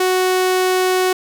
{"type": "tone", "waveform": "sawtooth", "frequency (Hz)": 370, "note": "F#4", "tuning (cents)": 0, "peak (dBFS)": -10, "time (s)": [0, 1.13], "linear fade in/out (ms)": 5, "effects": []}